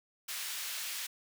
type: high-pass noise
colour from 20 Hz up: pink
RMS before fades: -39 dBFS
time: 0.28-1.07 s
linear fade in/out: 10 ms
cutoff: 2100 Hz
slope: 12 dB/octave
effects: none